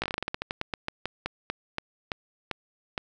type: slowing click train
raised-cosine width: 0.3 ms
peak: -13 dBFS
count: 22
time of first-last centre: 0.02-2.978 s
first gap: 17 ms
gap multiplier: 1.18
effects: none